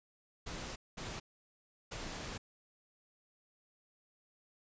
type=noise bursts at uneven times; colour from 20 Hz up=pink; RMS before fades=-43 dBFS; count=3; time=0.46-0.76 / 0.97-1.2 / 1.91-2.38 s; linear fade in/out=10 ms; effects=resampled to 16000 Hz